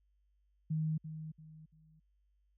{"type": "tone with echo", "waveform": "sine", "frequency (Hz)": 156.8, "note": "D#3", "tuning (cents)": 14, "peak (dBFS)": -31, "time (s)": [0.7, 0.98], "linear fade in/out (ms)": 10, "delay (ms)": 340, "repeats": 3, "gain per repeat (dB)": -10, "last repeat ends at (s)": 2, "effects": ["added 50 Hz sine -70 dBFS peak until 2.57 s"]}